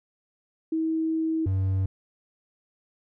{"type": "tone pair in turn", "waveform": ["sine", "triangle"], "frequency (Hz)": [321.1, 95.46], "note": ["E4", "G2"], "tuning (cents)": [-45, -45], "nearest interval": "octave + major sixth", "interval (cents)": 2100, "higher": "first", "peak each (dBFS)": [-23, -20], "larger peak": "second", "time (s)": [[0.72, 1.46], [1.46, 1.86]], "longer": "first", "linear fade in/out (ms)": 5, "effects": []}